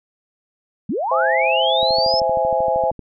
sine linear sweep, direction up, 160.8 to 5320 Hz, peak -19 dBFS, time 0.89-2.2 s, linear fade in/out 5 ms
sine chord, C augmented, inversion none, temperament equal, 523.3 / 659.3 / 830.6 Hz, C5 / E5 / G#5, 0 / 0 / 0 cents, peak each -20 dBFS, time 1.11-2.91 s, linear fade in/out 5 ms
click train, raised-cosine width 3 ms, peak -21 dBFS, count 16, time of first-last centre 1.83-2.993 s, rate 12.9 Hz
effects none

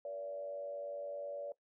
sine tone with frequency modulation, 574 Hz, D5, 40 cents flat, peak -39 dBFS, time 0.05-1.52 s, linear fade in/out 2 ms, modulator 98.6 Hz, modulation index 0.54, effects noise-tail reverb RT60 0.1 s tail -18 dB re dry

